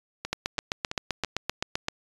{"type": "two click trains", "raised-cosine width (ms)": 0.2, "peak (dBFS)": [-9, -14], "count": [13, 4], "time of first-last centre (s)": [[0.33, 1.884], [0.25, 1.247]], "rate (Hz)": [7.72, 3.01], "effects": ["resampled to 24000 Hz"]}